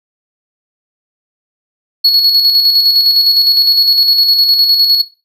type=tone with tremolo; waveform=triangle; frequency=4362 Hz; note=C#8; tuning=29 cents flat; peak=-3 dBFS; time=2.04-5.02 s; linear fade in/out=10 ms; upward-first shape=square; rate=9.8 Hz; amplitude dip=35%; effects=noise-tail reverb RT60 0.3 s tail -17 dB re dry